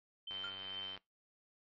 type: tone with tremolo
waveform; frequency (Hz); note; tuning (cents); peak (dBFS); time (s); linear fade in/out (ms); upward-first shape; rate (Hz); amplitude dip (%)
sine; 3099; G7; -21; -40; 0.27-0.96; 5; sine; 2.4; 40
type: click train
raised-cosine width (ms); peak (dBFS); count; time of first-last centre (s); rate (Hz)
0.3; -34; 65; 0.31-0.976; 96.1
type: tone with exponential decay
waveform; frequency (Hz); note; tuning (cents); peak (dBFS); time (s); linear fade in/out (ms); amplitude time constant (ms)
triangle; 1400; F6; +4; -38; 0.44-0.61; 1; 35
effects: noise-tail reverb RT60 0.2 s tail -23 dB re dry + MP3 32 kbps